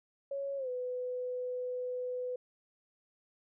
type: tone with pitch glide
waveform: sine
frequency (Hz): 554.4 to 499.7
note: C#5 to B4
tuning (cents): 0 to +20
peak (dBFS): -34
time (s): 0.31-2.36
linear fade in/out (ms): 5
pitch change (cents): -180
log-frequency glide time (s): 0.57-0.69
effects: none